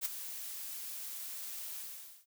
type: noise with ADSR envelope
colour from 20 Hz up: blue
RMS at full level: -32 dBFS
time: 0.01-2.26 s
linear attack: 43 ms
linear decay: 14 ms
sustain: -11 dB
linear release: 500 ms
effects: none